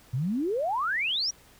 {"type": "exponential sweep", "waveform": "sine", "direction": "up", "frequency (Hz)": [115.7, 5920], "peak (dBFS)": -25, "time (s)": [0.13, 1.31], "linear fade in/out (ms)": 10, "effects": ["pink hiss -56 dBFS RMS until 1.59 s"]}